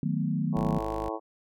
sine chord, B dominant seventh, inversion first, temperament equal with one note detuned, 155.56 / 184.04 / 220 / 246.9 Hz, D#3 / F#3 / A3 / B3, 0 / -9 / 0 / 0 cents, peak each -29 / -31 / -32 / -33 dBFS, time 0.03-0.78 s, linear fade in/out 2 ms
harmonic tone, 110 Hz, A2, in tune, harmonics 3 / 4 / 5 / 6 / 7 / 8 / 9 / 10, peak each -36 / -37 / -38 / -39 / -39 / -40 / -41 / -41 dBFS, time 0.52-1.2 s, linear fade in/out 50 ms
sawtooth tone, 50.9 Hz, G#1, 34 cents flat, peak -32 dBFS, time 0.56-1.09 s, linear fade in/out 5 ms
effects none

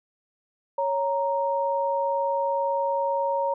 sine tone pair together, 554.4 / 932.4 Hz, C#5 / A#5, 0 / 0 cents, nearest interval major sixth, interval 900 cents, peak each -25 dBFS, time 0.78-3.54 s, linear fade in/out 5 ms, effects none

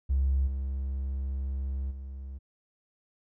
triangle tone with level steps, 67.2 Hz, C2, 47 cents sharp, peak -19 / -27 / -35 dBFS, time 0.09-2.39 s, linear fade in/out 20 ms, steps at 0.46 / 1.9 s, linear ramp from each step 20 ms, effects tanh soft clip ceiling -20 dBFS

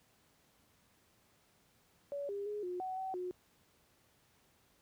sine tone with pitch steps, 568 / 402.4 / 416.7 / 359.1 / 749 / 760 / 362.2 Hz, C#5 / G4 / G#4 / F4 / F#5 / F#5 / F#4, +42 / +45 / +6 / +48 / +21 / +46 / -37 cents, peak -37 dBFS, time 2.12-3.31 s, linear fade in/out 0 ms, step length 170 ms, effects pink hiss -70 dBFS RMS until 4.81 s + high-pass 60 Hz 12 dB/octave

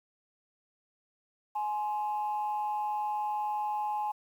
sine tone pair together, 841.1 / 1046.5 Hz, G#5 / C6, +22 / 0 cents, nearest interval major third, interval 378 cents, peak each -29 / -38 dBFS, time 1.55-4.12 s, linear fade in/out 10 ms, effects tanh soft clip ceiling -24 dBFS + 10-bit

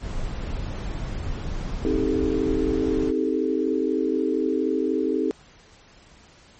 brown noise, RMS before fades -29 dBFS, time 0-3.13 s, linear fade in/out 50 ms
sine chord, A half-diminished seventh, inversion first, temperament just, 264 / 316.8 / 396 / 440 Hz, C4 / Eb4 / G4 / A4, +16 / +31 / +18 / 0 cents, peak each -26 / -25 / -26 / -27 dBFS, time 1.85-5.31 s, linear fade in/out 0 ms
effects pink hiss -52 dBFS RMS until 6.59 s + MP3 32 kbps

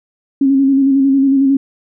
sine tone with vibrato, 272.2 Hz, C#4, 31 cents flat, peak -8 dBFS, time 0.41-1.57 s, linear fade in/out 5 ms, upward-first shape square, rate 11 Hz, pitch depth 29 cents each way, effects none

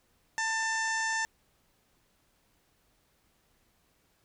harmonic tone with a mistuned harmonic, 892 Hz, A5, 23 cents sharp, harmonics 1 / 2 / 3 / 4 / 5 / 6 / 7 / 8 / 9 / 10, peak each -34 / -30 / -44 / -47 / -49 / -42 / -41 / -42 / -52 / -55 dBFS, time 0.38-1.25 s, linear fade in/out 0 ms, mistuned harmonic 10, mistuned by +47 cents, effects pink hiss -70 dBFS RMS until 4.24 s

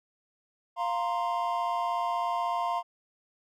triangle chord, F suspended fourth, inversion none, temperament just, 698.5 / 931.3 / 1047.7 Hz, F5 / Bb5 / C6, 0 / -2 / +2 cents, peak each -29 / -30 / -30 dBFS, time 0.76-2.83 s, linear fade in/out 50 ms, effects none

